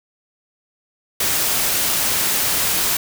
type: noise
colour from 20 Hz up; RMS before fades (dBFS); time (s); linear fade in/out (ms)
white; -19; 1.2-2.97; 5
effects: none